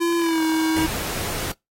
square tone with pitch glide, 340 to 319.1 Hz, F4 to D#4, -46 to +44 cents, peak -19 dBFS, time 0-0.87 s, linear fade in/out 20 ms, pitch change -110 cents, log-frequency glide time 0.18-0.42 s
pink noise, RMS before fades -28 dBFS, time 0.76-1.52 s, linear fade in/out 5 ms
effects noise-tail reverb RT60 0.2 s tail -26 dB re dry + AAC 48 kbps

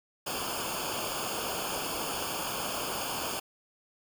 pink noise with comb filter, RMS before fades -34 dBFS, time 0.26-3.4 s, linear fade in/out 10 ms, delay 0.51 ms, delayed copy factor -0.9, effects none

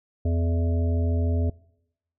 harmonic tone with a mistuned harmonic, 84.4 Hz, E2, 41 cents sharp, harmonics 1 / 3 / 5 / 7 / 8, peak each -21 / -31 / -35 / -38 / -39 dBFS, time 0.25-1.5 s, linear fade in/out 5 ms, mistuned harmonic 8, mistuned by -28 cents, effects noise-tail reverb RT60 0.8 s tail -23 dB re dry

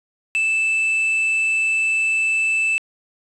triangle tone, 2637 Hz, E7, in tune, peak -15 dBFS, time 0.35-2.78 s, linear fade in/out 0 ms, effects resampled to 22050 Hz + 7-bit

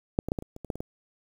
clicks, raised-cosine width 2 ms, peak -9 / -18 / -13 / -17 / -26 / -28 / -25 / -15 / -25 / -19 dBFS, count 10, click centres 0.189 / 0.286 / 0.319 / 0.388 / 0.424 / 0.564 / 0.647 / 0.702 / 0.756 / 0.805 s, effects 8-bit

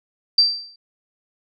sine tone with exponential decay, 4685 Hz, D8, 5 cents flat, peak -8 dBFS, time 0.38-0.76 s, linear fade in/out 5 ms, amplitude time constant 81 ms, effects none

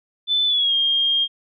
sine tone with pitch glide, 3513 to 3221 Hz, A7 to G7, -3 to +46 cents, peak -16 dBFS, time 0.27-1.28 s, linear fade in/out 50 ms, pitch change -151 cents, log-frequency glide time 0.46-0.74 s, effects none

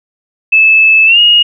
sine tone with pitch glide, 2615 to 2868 Hz, E7 to F7, -15 to +45 cents, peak -3 dBFS, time 0.52-1.43 s, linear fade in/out 10 ms, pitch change +160 cents, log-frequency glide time 1.06-1.19 s, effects none

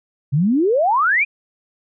sine exponential sweep, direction up, 130.1 to 2533 Hz, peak -13 dBFS, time 0.32-1.25 s, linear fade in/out 20 ms, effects none

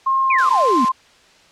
sine tone with pitch glide, 1068 to 1046 Hz, C6 to C6, +35 to -1 cents, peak -14 dBFS, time 0.06-0.92 s, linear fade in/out 10 ms, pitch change -36 cents, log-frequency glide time 0.22-0.48 s
sine exponential sweep, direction down, 2537 to 220 Hz, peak -16 dBFS, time 0.3-0.85 s, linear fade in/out 5 ms
white high-pass noise, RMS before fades -29 dBFS, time 0.38-0.89 s, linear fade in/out 5 ms, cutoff 320 Hz, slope 24 dB/octave
effects white hiss -50 dBFS RMS until 1.51 s + low-pass 5000 Hz 12 dB/octave

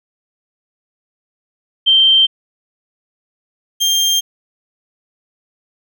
sine / 30% pulse tone pair in turn, 3136 / 3193 Hz, G7 / G7, 0 / +31 cents, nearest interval unison, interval 31 cents, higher second, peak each -7 / -9 dBFS, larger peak first, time 1.86-2.27 / 3.8-4.21 s, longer neither, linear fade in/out 20 ms, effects none

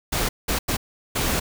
pink noise bursts at uneven times, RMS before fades -23 dBFS, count 4, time 0.12-0.29 / 0.48-0.59 / 0.68-0.77 / 1.15-1.4 s, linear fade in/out 10 ms, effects none

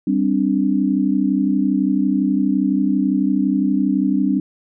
sine chord, G suspended fourth, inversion none, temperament equal, 196 / 261.6 / 293.7 Hz, G3 / C4 / D4, 0 / 0 / 0 cents, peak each -19 dBFS, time 0.07-4.4 s, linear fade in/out 5 ms, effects none

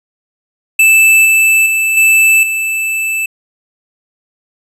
square tone with level steps, 2637 Hz, E7, in tune, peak -5 / -7 / -11 / -6 / -14 dBFS, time 0.79-3.26 s, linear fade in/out 5 ms, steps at 1.25 / 1.66 / 1.97 / 2.43 s, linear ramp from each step 2 ms, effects resampled to 32000 Hz

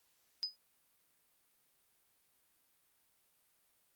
sine tone with exponential decay, 4995 Hz, D#8, 6 cents sharp, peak -29 dBFS, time 0.43-0.56 s, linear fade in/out 0 ms, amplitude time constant 28 ms, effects white hiss -74 dBFS RMS until 3.95 s + Opus 48 kbps

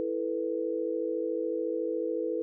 sine chord, E suspended fourth, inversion none, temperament equal, 329.6 / 440 / 493.9 Hz, E4 / A4 / B4, 0 / 0 / 0 cents, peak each -33 / -33 / -32 dBFS, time 0-2.42 s, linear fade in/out 0 ms, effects none

